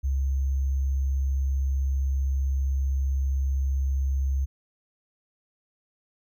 sine tone with sample-and-hold, 67.7 Hz, C#2, 40 cents flat, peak -22 dBFS, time 0.03-4.46 s, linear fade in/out 20 ms, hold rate 6300 Hz, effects none

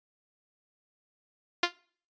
5% pulse tone with exponential decay, 349.2 Hz, F4, in tune, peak -8 dBFS, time 1.63-1.73 s, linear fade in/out 5 ms, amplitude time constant 20 ms, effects noise-tail reverb RT60 0.5 s tail -24 dB re dry + resampled to 16000 Hz

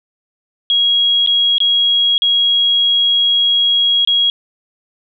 sine tone with dropouts, 3300 Hz, G#7, 12 cents flat, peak -10 dBFS, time 0.7-4.3 s, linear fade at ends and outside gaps 1 ms, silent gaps 1.263-1.273 / 1.582-1.603 / 2.18-2.22 / 4.05-4.074 s, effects none

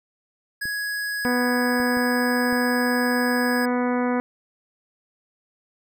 square tone, 1668 Hz, G#6, 7 cents sharp, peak -26 dBFS, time 0.61-3.66 s, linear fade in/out 10 ms
clicks, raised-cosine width 3 ms, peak -26 dBFS, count 4, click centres 0.655 / 1.801 / 1.971 / 2.527 s
harmonic tone, 246.9 Hz, B3, in tune, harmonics 1 / 2 / 3 / 4 / 5 / 6 / 7 / 8 / 9, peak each -22 / -26 / -31 / -31 / -35 / -35 / -39 / -39 / -41 dBFS, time 1.25-4.2 s, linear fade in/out 0 ms
effects none

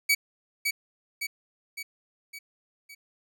sawtooth tone with echo, 2273 Hz, C#7, 43 cents sharp, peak -16 dBFS, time 0.09-0.15 s, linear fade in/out 10 ms, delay 560 ms, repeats 5, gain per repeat -5 dB, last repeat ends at 2.95 s, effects none

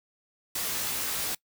white noise with comb filter, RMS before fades -31 dBFS, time 0.55-1.35 s, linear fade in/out 5 ms, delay 17 ms, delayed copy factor +0.6, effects noise-tail reverb RT60 0.1 s tail -23 dB re dry

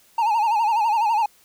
triangle tone with vibrato, 880 Hz, A5, in tune, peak -15 dBFS, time 0.18-1.26 s, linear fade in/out 5 ms, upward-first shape sine, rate 12 Hz, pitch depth 110 cents each way, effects white hiss -56 dBFS RMS until 1.44 s

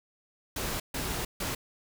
pink noise bursts at uneven times, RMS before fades -33 dBFS, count 3, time 0.56-0.8 / 0.94-1.25 / 1.4-1.55 s, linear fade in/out 5 ms, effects none

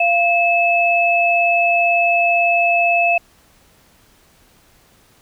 sine tone pair together, 690 / 2604 Hz, F5 / E7, -21 / -22 cents, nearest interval octave + major seventh, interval 2299 cents, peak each -15 dBFS, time 0-3.18 s, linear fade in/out 5 ms, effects pink hiss -53 dBFS RMS until 5.21 s

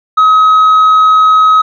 sine tone with tanh clipping, 1272 Hz, D#6, 38 cents sharp, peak -4 dBFS, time 0.17-1.62 s, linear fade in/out 10 ms, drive 2 dB, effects none

